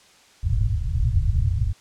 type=low-pass noise; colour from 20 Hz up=white; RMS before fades=-21 dBFS; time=0.43-1.73 s; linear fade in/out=10 ms; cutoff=120 Hz; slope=48 dB/octave; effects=white hiss -53 dBFS RMS until 1.8 s + low-pass 7000 Hz 12 dB/octave